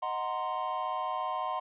triangle chord, C half-diminished seventh, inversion first, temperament equal, 622.3 / 740 / 932.3 / 1046.5 Hz, Eb5 / Gb5 / Bb5 / C6, 0 / 0 / 0 / 0 cents, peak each -38 / -34 / -36 / -32 dBFS, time 0.02-1.6 s, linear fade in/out 10 ms, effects resampled to 8000 Hz

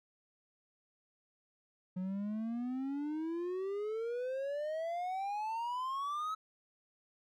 triangle exponential sweep, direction up, 180.9 to 1296 Hz, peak -33 dBFS, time 1.96-6.35 s, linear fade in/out 10 ms, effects none

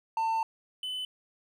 triangle tone pair in turn, 897 / 3017 Hz, A5 / F#7, +33 / +33 cents, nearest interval octave + major sixth, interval 2100 cents, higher second, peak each -24 / -31 dBFS, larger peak first, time 0.17-0.43 / 0.83-1.05 s, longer first, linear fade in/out 2 ms, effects none

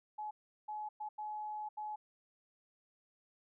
sine tone bursts at uneven times, 849 Hz, G#5, 38 cents sharp, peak -39 dBFS, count 5, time 0.18-0.31 / 0.68-0.89 / 1-1.09 / 1.18-1.69 / 1.77-1.96 s, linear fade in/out 10 ms, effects none

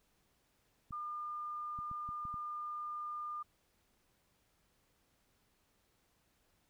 clicks, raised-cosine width 5 ms, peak -38 dBFS, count 6, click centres 0.908 / 1.789 / 1.914 / 2.09 / 2.253 / 2.342 s
sine tone, 1206 Hz, D6, 46 cents sharp, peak -39 dBFS, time 0.92-3.43 s, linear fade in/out 10 ms
effects pink hiss -75 dBFS RMS until 6.69 s

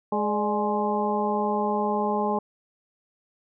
harmonic tone with a mistuned harmonic, 209.6 Hz, G#3, 16 cents sharp, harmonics 1 / 2 / 3 / 4 / 5, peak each -28 / -28 / -31 / -27 / -31 dBFS, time 0.12-2.39 s, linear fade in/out 5 ms, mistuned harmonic 3, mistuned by -78 cents, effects none

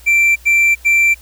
triangle tone bursts, 2349 Hz, D7, in tune, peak -7 dBFS, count 3, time 0.06-1.146 s, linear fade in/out 20 ms, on 300 ms, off 93 ms, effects added 60 Hz sine -40 dBFS peak until 1.21 s + white hiss -45 dBFS RMS until 1.21 s

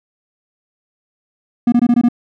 triangle tone bursts, 239.9 Hz, A#3, 50 cents sharp, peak -6 dBFS, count 6, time 1.67-2.087 s, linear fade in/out 5 ms, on 52 ms, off 21 ms, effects none

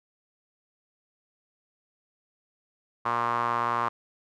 sawtooth tone with band-pass filter, 118.5 Hz, A#2, 29 cents sharp, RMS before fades -27 dBFS, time 3.05-3.89 s, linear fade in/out 10 ms, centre 1100 Hz, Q 5, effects none

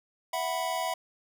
square chord, E suspended second, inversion none, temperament equal, 659.3 / 740 / 987.8 Hz, E5 / F#5 / B5, 0 / 0 / 0 cents, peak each -34 dBFS, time 0.33-0.94 s, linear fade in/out 5 ms, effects none

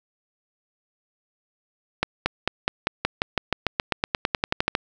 accelerating click train, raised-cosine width 0.3 ms, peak -4 dBFS, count 21, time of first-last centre 2.03-4.751 s, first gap 230 ms, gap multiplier 0.94, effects none

